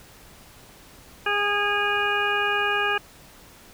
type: harmonic tone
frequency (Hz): 410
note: G#4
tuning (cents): -22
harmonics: 1 / 2 / 3 / 4 / 6 / 7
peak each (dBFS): -29 / -29 / -28 / -25 / -28 / -31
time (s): 1.26-2.98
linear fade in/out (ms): 5
effects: pink hiss -49 dBFS RMS until 3.73 s